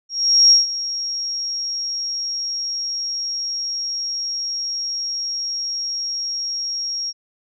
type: tone with ADSR envelope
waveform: sine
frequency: 5588 Hz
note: F8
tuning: in tune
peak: -7 dBFS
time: 0.09-7.13 s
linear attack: 420 ms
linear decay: 150 ms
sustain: -15 dB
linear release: 41 ms
effects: none